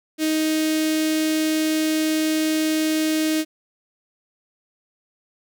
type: tone with notch filter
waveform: sawtooth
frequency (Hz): 312.8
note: D#4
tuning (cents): +9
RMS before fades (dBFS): -21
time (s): 0.18-3.45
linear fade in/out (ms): 50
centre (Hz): 1000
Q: 0.56
effects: none